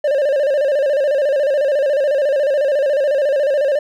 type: tone with vibrato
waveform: triangle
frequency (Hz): 566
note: C#5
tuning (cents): +36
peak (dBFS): -11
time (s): 0.04-3.79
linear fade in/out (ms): 5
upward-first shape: square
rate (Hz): 14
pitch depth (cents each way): 87
effects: none